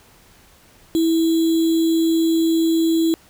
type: tone with sample-and-hold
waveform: sine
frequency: 327.3 Hz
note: E4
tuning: 12 cents flat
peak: -14 dBFS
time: 0.95-3.14 s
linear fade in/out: 0 ms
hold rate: 3675 Hz
effects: pink hiss -51 dBFS RMS until 3.29 s